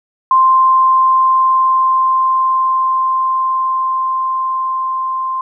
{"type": "tone with level ramp", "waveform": "sine", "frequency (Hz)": 1046.5, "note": "C6", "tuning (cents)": 0, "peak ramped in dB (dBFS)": [-6, -16], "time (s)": [0.31, 5.41], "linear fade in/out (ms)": 2, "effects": []}